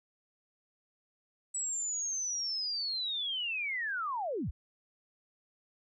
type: linear sweep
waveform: sine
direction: down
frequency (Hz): 7902 to 30.87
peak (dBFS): -32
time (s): 1.54-4.51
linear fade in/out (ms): 10
effects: none